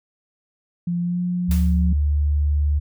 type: tone with pitch glide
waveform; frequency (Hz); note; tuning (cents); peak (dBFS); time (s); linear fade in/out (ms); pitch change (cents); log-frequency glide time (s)
sine; 173.8 to 178.07; F3 to F3; -8 to +34; -20; 0.87-1.93; 5; +42; 1.01-1.21
type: tone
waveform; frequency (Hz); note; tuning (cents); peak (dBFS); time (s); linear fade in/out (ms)
sine; 73.42; D2; 0; -16; 1.48-2.8; 20
type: noise with exponential decay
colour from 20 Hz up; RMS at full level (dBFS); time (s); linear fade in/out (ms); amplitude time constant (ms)
white; -32; 1.51-1.9; 2; 83
effects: none